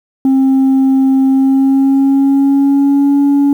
sine tone with pitch glide, 266.7 to 282.4 Hz, C4 to C#4, +33 to +32 cents, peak -4 dBFS, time 0.25-3.53 s, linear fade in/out 2 ms, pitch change +99 cents, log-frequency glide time 1.28-3.2 s, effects tanh soft clip ceiling -6 dBFS + 7-bit

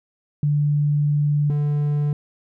sine / triangle tone pair in turn, 146.83 / 146.83 Hz, D3 / D3, 0 / 0 cents, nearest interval unison, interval 0 cents, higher neither, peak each -16 dBFS, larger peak neither, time 0.43-1.5 / 1.5-2.13 s, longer first, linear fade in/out 2 ms, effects none

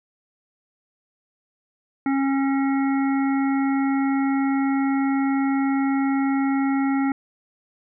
harmonic tone, 272.8 Hz, C#4, 28 cents flat, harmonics 1 / 3 / 5 / 7 / 8, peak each -19 / -29 / -33 / -36 / -37 dBFS, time 2.06-7.12 s, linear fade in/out 2 ms, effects none

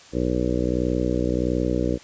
harmonic tone, 61.5 Hz, B1, 7 cents flat, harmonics 1 / 2 / 3 / 4 / 5 / 6 / 7 / 8 / 9, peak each -28 / -30 / -29 / -29 / -26 / -31 / -31 / -29 / -32 dBFS, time 0.12-1.99 s, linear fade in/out 50 ms, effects white hiss -47 dBFS RMS until 2.03 s + resampled to 16000 Hz

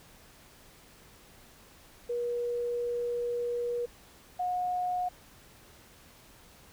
sine tone pair in turn, 480 / 723.6 Hz, B4 / F#5, -49 / -39 cents, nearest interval perfect fifth, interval 710 cents, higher second, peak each -29 / -28 dBFS, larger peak second, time 2.09-3.86 / 4.39-5.09 s, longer first, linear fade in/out 10 ms, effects pink hiss -56 dBFS RMS until 6.72 s

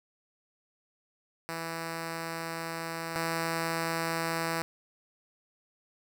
5% pulse tone pair in turn, 164.81 / 164.81 Hz, E3 / E3, 0 / 0 cents, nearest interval unison, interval 0 cents, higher neither, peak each -23 / -18 dBFS, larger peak second, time 1.49-3.16 / 3.16-4.62 s, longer first, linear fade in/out 0 ms, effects none

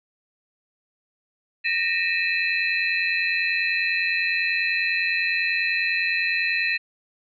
sine tone cluster, 1836 / 1926 / 2421 / 2602 / 4060 Hz, A#6 / B6 / D#7 / E7 / B7, -27 / -44 / -48 / -23 / +47 cents, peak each -26 / -31 / -29 / -24 / -31 dBFS, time 1.64-6.78 s, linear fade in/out 20 ms, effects none

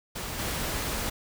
pink noise with level steps, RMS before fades -35 / -31 dBFS, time 0.15-1.1 s, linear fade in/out 10 ms, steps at 0.38 s, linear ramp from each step 20 ms, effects none

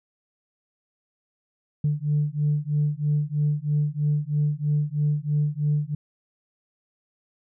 sine beating tone pair, 146.83 / 149.93 Hz, D3 / D3, 0 / +36 cents, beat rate 3.1 Hz, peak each -23 dBFS, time 1.84-5.95 s, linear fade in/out 5 ms, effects tanh soft clip ceiling -15 dBFS

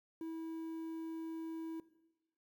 triangle tone with quantisation, 325 Hz, E4, 24 cents flat, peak -38 dBFS, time 0.21-1.8 s, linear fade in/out 2 ms, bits 11, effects noise-tail reverb RT60 1.0 s tail -17 dB re dry

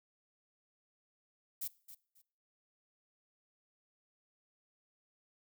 violet noise with echo, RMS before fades -39 dBFS, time 1.61-1.68 s, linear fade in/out 10 ms, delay 270 ms, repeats 2, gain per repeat -13 dB, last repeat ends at 2.22 s, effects noise-tail reverb RT60 0.5 s tail -21 dB re dry

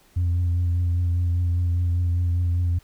sine tone with vibrato, 87.31 Hz, F2, in tune, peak -17 dBFS, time 0.16-2.79 s, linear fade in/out 10 ms, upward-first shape triangle, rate 5 Hz, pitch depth 31 cents each way, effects tanh soft clip ceiling -17 dBFS + pink hiss -57 dBFS RMS until 2.83 s

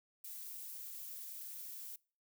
violet noise with amplitude modulation, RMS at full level -45 dBFS, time 0.24-1.96 s, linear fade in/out 5 ms, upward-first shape sine, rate 229 Hz, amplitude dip 55%, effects noise-tail reverb RT60 0.4 s tail -25 dB re dry

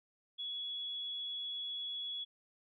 sine tone, 3373 Hz, G#7, 26 cents sharp, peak -38 dBFS, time 0.38-2.25 s, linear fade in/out 20 ms, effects none

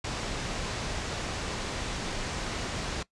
pink low-pass noise, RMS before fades -34 dBFS, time 0.04-3.03 s, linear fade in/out 5 ms, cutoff 7300 Hz, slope 24 dB/octave, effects noise-tail reverb RT60 0.1 s tail -19 dB re dry + resampled to 24000 Hz

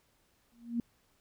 sine tone with exponential growth, 235.2 Hz, A#3, 16 cents sharp, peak -26 dBFS, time 0.52-0.8 s, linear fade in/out 2 ms, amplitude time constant 59 ms, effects pink hiss -71 dBFS RMS until 1.2 s

